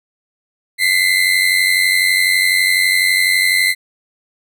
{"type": "tone pair together", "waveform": "35% pulse", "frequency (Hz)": [2008, 2100], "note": ["B6", "C7"], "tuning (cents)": [28, 6], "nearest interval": "minor second", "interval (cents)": 78, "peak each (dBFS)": -13, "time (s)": [0.78, 3.75], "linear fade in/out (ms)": 50, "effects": []}